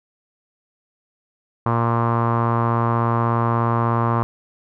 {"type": "tone with low-pass filter", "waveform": "sawtooth", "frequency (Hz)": 116.54, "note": "A#2", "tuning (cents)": 0, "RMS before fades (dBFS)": -19, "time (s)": [1.66, 4.23], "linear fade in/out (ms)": 0, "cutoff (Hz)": 1100, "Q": 5.2, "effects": []}